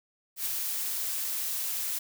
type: noise with ADSR envelope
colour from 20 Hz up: blue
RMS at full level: -29 dBFS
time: 0.36-1.99 s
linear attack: 99 ms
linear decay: 7 ms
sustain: -3 dB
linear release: 10 ms
effects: none